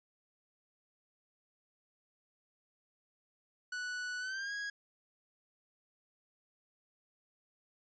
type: tone with pitch glide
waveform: 45% pulse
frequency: 1480 to 1651.7 Hz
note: F#6 to G#6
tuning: 0 to -10 cents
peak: -37 dBFS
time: 3.72-4.7 s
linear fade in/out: 5 ms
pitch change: +190 cents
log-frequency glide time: 4.19-4.53 s
effects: resampled to 16000 Hz